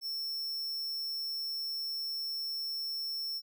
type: tone with amplitude modulation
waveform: square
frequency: 5400 Hz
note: E8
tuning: 41 cents sharp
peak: -33 dBFS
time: 0.01-3.42 s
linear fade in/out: 50 ms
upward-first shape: sine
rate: 150 Hz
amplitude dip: 35%
effects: none